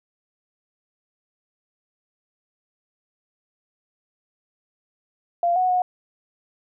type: tone with pitch steps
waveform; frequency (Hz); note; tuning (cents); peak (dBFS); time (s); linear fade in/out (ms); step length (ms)
sine; 692 / 737 / 728; F5 / F#5 / F#5; -16 / -7 / -28; -17; 5.43-5.82; 2; 130
effects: none